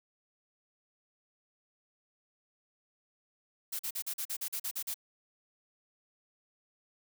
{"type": "noise bursts", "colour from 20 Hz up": "blue", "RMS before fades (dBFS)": -36, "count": 11, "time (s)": [3.72, 4.943], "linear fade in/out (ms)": 10, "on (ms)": 73, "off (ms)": 42, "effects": []}